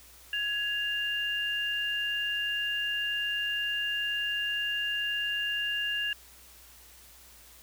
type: tone pair together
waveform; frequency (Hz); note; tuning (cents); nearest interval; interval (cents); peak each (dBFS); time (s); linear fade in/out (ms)
sine; 1670 / 2799; G#6 / F7; +9 / +3; major sixth; 894; -32 / -30; 0.33-6.13; 2
effects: added 60 Hz sine -59 dBFS peak until 7.62 s + white hiss -54 dBFS RMS until 7.62 s